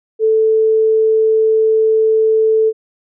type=tone; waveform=sine; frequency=440 Hz; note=A4; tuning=in tune; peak=-9 dBFS; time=0.19-2.73 s; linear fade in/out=50 ms; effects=none